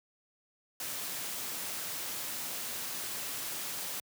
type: noise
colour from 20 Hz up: white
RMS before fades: -38 dBFS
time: 0.8-4 s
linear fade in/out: 2 ms
effects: high-pass 100 Hz 12 dB/octave